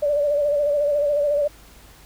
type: tone with vibrato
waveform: sine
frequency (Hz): 582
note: D5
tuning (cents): -16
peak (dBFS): -17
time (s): 0.02-1.48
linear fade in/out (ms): 10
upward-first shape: sine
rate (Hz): 14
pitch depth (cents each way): 47
effects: added 50 Hz sine -48 dBFS peak until 2.05 s + pink hiss -49 dBFS RMS until 2.05 s